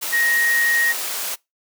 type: tone in noise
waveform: sine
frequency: 1877 Hz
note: A#6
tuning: 11 cents sharp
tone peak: -16 dBFS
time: 0.12-0.93 s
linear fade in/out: 20 ms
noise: white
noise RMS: -26 dBFS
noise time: 0.01-1.36 s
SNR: +7 dB
effects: noise-tail reverb RT60 0.2 s tail -24 dB re dry + high-pass 400 Hz 12 dB/octave